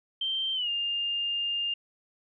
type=tone with pitch glide; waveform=sine; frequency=3136 to 2810 Hz; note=G7 to F7; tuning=0 to +10 cents; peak=-27 dBFS; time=0.21-1.74 s; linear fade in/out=5 ms; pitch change=-190 cents; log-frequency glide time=0.54-0.69 s; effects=none